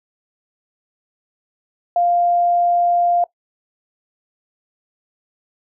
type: tone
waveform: sine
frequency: 698.5 Hz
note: F5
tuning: in tune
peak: -13 dBFS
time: 1.96-3.24 s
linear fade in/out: 2 ms
effects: noise-tail reverb RT60 0.1 s tail -19 dB re dry